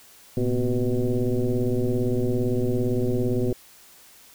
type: tone with frequency modulation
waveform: sine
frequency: 130.81 Hz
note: C3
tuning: in tune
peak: -20 dBFS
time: 0.37-3.53 s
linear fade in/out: 2 ms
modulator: 122 Hz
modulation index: 2.8
effects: white hiss -51 dBFS RMS until 4.34 s